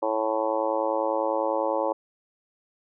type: harmonic tone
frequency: 110 Hz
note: A2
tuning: in tune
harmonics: 3 / 4 / 5 / 6 / 7 / 8 / 9 / 10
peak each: -32 / -33 / -26 / -37 / -34 / -30 / -33 / -38 dBFS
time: 0.02-1.93 s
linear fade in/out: 10 ms
effects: none